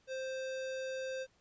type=tone; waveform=square; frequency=524 Hz; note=C5; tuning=2 cents sharp; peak=-38 dBFS; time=0.07-1.27 s; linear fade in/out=50 ms; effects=pink hiss -71 dBFS RMS until 1.4 s + resampled to 16000 Hz